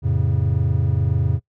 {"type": "chord", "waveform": "triangle", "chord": "F augmented", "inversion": "none", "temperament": "just", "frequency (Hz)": [87.31, 109.13, 136.42], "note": ["F2", "A2", "C#3"], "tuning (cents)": [0, -14, -27], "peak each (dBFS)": -19, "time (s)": [0.02, 1.4], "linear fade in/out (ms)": 50, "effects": ["noise-tail reverb RT60 0.1 s tail -21 dB re dry"]}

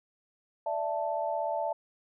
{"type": "chord", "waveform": "sine", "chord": "D suspended second", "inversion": "none", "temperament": "equal with one note detuned", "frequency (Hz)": [587.3, 663.8, 880], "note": ["D5", "E5", "A5"], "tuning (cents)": [0, 12, 0], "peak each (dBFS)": [-34, -32, -33], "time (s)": [0.66, 1.73], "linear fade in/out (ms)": 5, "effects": []}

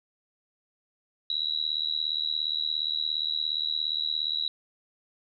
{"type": "tone with amplitude modulation", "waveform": "sine", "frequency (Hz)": 3889, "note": "B7", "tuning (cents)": -27, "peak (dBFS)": -22, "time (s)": [1.3, 4.48], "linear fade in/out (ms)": 2, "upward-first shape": "sine", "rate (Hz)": 77.2, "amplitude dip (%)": 100, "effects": []}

